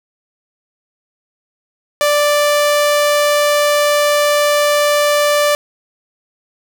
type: tone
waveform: sawtooth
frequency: 587.3 Hz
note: D5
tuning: in tune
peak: -7 dBFS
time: 2.01-5.55 s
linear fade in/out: 0 ms
effects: none